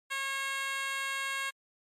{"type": "tone with high-pass filter", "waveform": "10% pulse", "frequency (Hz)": 544, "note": "C#5", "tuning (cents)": -33, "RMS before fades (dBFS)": -34, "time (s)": [0.1, 1.51], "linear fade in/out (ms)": 20, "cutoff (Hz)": 1300, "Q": 1.3, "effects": ["low-pass 11000 Hz 12 dB/octave", "MP3 64 kbps"]}